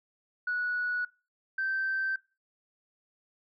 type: tone pair in turn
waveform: sine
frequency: 1468 / 1555.3 Hz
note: F#6 / G6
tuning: -14 / -14 cents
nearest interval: minor second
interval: 100 cents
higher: second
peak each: -27 dBFS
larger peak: neither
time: 0.47-1.05 / 1.58-2.16 s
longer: neither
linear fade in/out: 5 ms
effects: noise-tail reverb RT60 0.3 s tail -21 dB re dry + tanh soft clip ceiling -23 dBFS